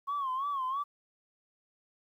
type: tone with vibrato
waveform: sine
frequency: 1088 Hz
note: C#6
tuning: 33 cents flat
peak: -29 dBFS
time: 0.07-0.84 s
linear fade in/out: 20 ms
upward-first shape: sine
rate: 3 Hz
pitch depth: 110 cents each way
effects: tanh soft clip ceiling -27 dBFS + 11-bit